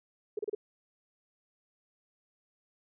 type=tone bursts; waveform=sine; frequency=420.9 Hz; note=G#4; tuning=23 cents sharp; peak=-30 dBFS; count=4; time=0.37-0.55 s; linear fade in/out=5 ms; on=21 ms; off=32 ms; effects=none